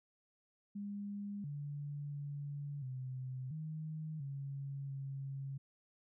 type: tone with pitch steps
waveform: sine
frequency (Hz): 202.8 / 144.7 / 143.6 / 129.3 / 156.1 / 138.7 / 136.8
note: G#3 / D3 / D3 / C3 / D#3 / C#3 / C#3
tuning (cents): -41 / -25 / -39 / -20 / +6 / +1 / -23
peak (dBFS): -40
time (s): 0.75-5.58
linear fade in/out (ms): 10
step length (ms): 690
effects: none